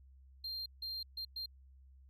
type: tone bursts at uneven times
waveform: triangle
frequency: 4186 Hz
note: C8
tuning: in tune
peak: -38 dBFS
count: 4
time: 0.44-0.66 / 0.82-1.03 / 1.17-1.25 / 1.36-1.46 s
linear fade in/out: 5 ms
effects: added 66 Hz sine -57 dBFS peak until 2.09 s

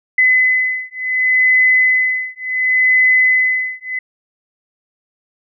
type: beating tone pair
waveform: sine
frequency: 2021 / 2021.69 Hz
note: B6 / B6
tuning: +39 / +40 cents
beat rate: 0.69 Hz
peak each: -14 dBFS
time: 0.18-3.99 s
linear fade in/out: 5 ms
effects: none

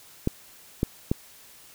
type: clicks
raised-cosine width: 3 ms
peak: -9 dBFS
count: 3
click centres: 0.274 / 0.831 / 1.115 s
effects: white hiss -51 dBFS RMS until 1.74 s

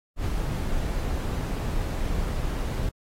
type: noise with ADSR envelope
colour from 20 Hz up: brown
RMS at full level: -25 dBFS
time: 0.16-2.89 s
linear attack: 92 ms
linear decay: 70 ms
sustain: -2 dB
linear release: 3 ms
effects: AAC 48 kbps

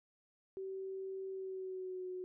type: tone with pitch glide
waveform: sine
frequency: 383.2 to 367 Hz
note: G4 to F#4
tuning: -39 to -14 cents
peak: -40 dBFS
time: 0.57-2.24 s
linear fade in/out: 0 ms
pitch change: -75 cents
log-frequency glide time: 1.3-2.08 s
effects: none

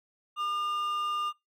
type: tone pair together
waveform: triangle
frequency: 1207.6 / 2813 Hz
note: D6 / F7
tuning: +48 / +12 cents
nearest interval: octave + minor third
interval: 1464 cents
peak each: -26 / -35 dBFS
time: 0.36-1.33 s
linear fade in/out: 50 ms
effects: noise-tail reverb RT60 0.2 s tail -23 dB re dry + tanh soft clip ceiling -23 dBFS

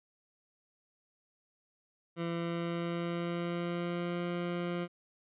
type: tone with pitch glide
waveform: 20% pulse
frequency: 169.1 to 174.56 Hz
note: E3 to F3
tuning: +44 to -1 cents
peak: -28 dBFS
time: 2.16-4.88 s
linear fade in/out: 50 ms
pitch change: +55 cents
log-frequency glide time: 2.3-4.25 s
effects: resampled to 8000 Hz

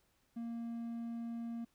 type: tone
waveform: triangle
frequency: 232.5 Hz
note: A#3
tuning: 4 cents flat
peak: -37 dBFS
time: 0.36-1.65 s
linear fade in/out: 10 ms
effects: pink hiss -75 dBFS RMS until 1.74 s

